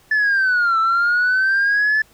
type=linear two-way sweep; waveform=sine; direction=down then up; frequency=1750 to 1318.5 to 1746 Hz; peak=-12 dBFS; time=0.11-2.02 s; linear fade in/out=5 ms; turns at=0.79 s; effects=tanh soft clip ceiling -12 dBFS + pink hiss -53 dBFS RMS until 2.13 s